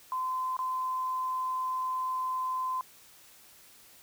sine tone with dropouts, 1028 Hz, C6, 31 cents flat, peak -29 dBFS, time 0.12-2.81 s, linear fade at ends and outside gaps 1 ms, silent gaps 0.567-0.59 s, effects white hiss -56 dBFS RMS until 4.02 s

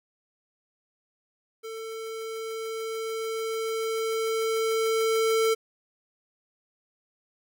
square tone with level ramp, 446.6 Hz, A4, 26 cents sharp, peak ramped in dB -36 to -21 dBFS, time 1.63-5.55 s, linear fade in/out 20 ms, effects none

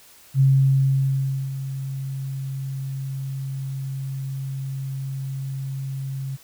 sine tone with ADSR envelope, 135 Hz, C#3, 45 cents flat, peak -12 dBFS, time 0.34-6.37 s, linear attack 64 ms, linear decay 1100 ms, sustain -14 dB, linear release 22 ms, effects white hiss -50 dBFS RMS until 6.43 s

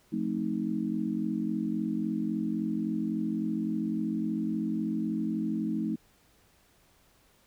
sine chord, F dominant seventh, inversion none, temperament just, 174.61 / 218.3 / 261.9 / 314.3 Hz, F3 / A3 / C4 / Eb4, 0 / -13 / +2 / +18 cents, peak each -36 / -31 / -36 / -33 dBFS, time 0.12-5.96 s, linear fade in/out 10 ms, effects pink hiss -64 dBFS RMS until 7.46 s

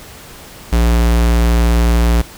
square tone, 58.27 Hz, A#1, in tune, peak -10 dBFS, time 0.72-2.22 s, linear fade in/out 10 ms, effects pink hiss -36 dBFS RMS until 2.37 s

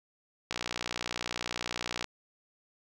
click train, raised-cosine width 0.2 ms, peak -15 dBFS, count 93, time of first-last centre 0.51-2.043 s, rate 60 Hz, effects none

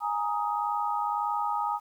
sine chord, Ab suspended second, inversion none, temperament equal with one note detuned, 830.6 / 932.3 / 1251 Hz, Ab5 / Bb5 / Eb6, 0 / 0 / +9 cents, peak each -30 / -31 / -31 dBFS, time 0-1.8 s, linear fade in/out 50 ms, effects 10-bit

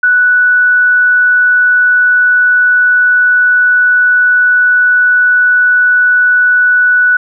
sine tone, 1480 Hz, F#6, in tune, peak -5 dBFS, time 0.03-7.17 s, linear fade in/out 5 ms, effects none

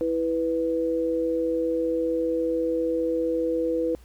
sine tone pair together, 328.7 / 493.9 Hz, E4 / B4, -5 / 0 cents, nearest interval perfect fifth, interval 705 cents, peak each -26 / -24 dBFS, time 0.01-3.95 s, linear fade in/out 0 ms, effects added 60 Hz sine -47 dBFS peak until 4.04 s + pink hiss -58 dBFS RMS until 4.04 s

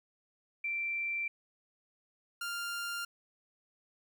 sine / sawtooth tone pair in turn, 2349 / 1396.7 Hz, D7 / F6, 0 / 0 cents, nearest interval major sixth, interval 900 cents, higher first, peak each -32 / -32 dBFS, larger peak neither, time 0.64-1.28 / 2.41-3.05 s, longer neither, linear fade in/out 5 ms, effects 12-bit

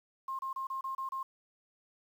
sine tone bursts, 1065 Hz, C6, 30 cents sharp, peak -34 dBFS, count 7, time 0.28-1.23 s, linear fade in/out 5 ms, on 110 ms, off 30 ms, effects 10-bit

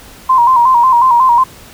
sine tone with vibrato, 992 Hz, B5, 7 cents sharp, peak -5 dBFS, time 0.29-1.44 s, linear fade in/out 10 ms, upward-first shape square, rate 5.5 Hz, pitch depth 79 cents each way, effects pink hiss -37 dBFS RMS until 1.73 s

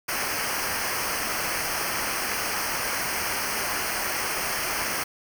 pink noise with comb filter, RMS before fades -28 dBFS, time 0.08-5.04 s, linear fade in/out 10 ms, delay 0.27 ms, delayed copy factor -0.85, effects none

